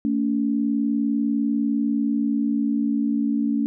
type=tone pair together; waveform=sine; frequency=224.2 / 284.3 Hz; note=A3 / C#4; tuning=+33 / +44 cents; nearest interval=major third; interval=411 cents; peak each=-22 dBFS; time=0.05-3.66 s; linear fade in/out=0 ms; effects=none